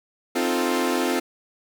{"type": "chord", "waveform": "sawtooth", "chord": "F dominant seventh", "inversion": "second", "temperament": "equal", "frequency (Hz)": [261.6, 311.1, 349.2, 440], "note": ["C4", "Eb4", "F4", "A4"], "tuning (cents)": [0, 0, 0, 0], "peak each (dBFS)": [-21, -26, -21, -25], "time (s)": [0.35, 1.2], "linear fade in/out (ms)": 10, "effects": []}